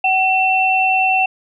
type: tone pair together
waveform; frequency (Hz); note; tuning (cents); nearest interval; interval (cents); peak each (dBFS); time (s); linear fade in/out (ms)
sine; 756.8 / 2695; F#5 / E7; +39 / +38; octave + minor seventh; 2199; -15; 0.04-1.26; 5
effects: none